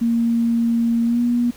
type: tone with pitch glide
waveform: sine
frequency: 232.4 to 240.3 Hz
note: A#3 to B3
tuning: -5 to -47 cents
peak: -15 dBFS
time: 0.01-1.51 s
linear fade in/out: 10 ms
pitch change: +58 cents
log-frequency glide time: 1.05-1.21 s
effects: pink hiss -45 dBFS RMS until 1.56 s